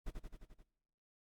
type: noise with echo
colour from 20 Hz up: brown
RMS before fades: -40 dBFS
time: 0.06-0.11 s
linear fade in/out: 10 ms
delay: 87 ms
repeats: 6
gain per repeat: -3 dB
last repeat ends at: 0.632 s
effects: noise-tail reverb RT60 1.0 s tail -22 dB re dry + AAC 64 kbps